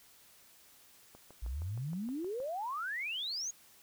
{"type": "click train", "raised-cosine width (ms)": 1, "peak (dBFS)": -39, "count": 9, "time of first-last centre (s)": [1.15, 2.402], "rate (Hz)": 6.39}
{"type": "exponential sweep", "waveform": "sine", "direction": "up", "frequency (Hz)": [51.91, 6800], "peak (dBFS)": -35, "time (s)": [1.42, 3.51], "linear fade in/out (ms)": 10}
{"effects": ["white hiss -61 dBFS RMS until 3.82 s"]}